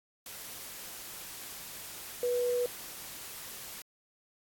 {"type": "tone in noise", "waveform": "sine", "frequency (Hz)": 488.7, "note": "B4", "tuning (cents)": -18, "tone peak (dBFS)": -27, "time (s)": [2.23, 2.66], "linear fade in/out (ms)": 2, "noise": "white", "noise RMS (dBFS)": -44, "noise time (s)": [0.26, 3.82], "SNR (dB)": 14, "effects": ["AAC 64 kbps"]}